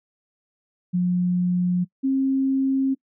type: tone pair in turn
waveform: sine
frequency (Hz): 178.9 / 268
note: F3 / C4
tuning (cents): +42 / +42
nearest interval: perfect fifth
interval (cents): 700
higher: second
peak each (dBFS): -18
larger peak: neither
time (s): 0.93-1.85 / 2.03-2.95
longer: neither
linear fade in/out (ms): 20
effects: noise-tail reverb RT60 0.1 s tail -23 dB re dry